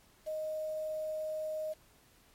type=tone with quantisation; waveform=sine; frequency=622.3 Hz; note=D#5; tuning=in tune; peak=-34 dBFS; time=0.26-1.74 s; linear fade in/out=20 ms; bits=9; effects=pink hiss -64 dBFS RMS until 2.34 s + MP3 64 kbps